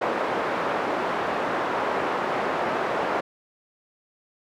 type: band-pass noise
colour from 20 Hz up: pink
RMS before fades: -26 dBFS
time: 0.01-3.21 s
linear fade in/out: 10 ms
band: 430 to 1300 Hz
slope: 12 dB/octave
effects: none